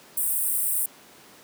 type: high-pass noise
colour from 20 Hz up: pink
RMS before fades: -25 dBFS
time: 0.17-0.86 s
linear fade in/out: 5 ms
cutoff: 8300 Hz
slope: 96 dB/octave
effects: pink hiss -50 dBFS RMS until 1.43 s + high-pass 200 Hz 12 dB/octave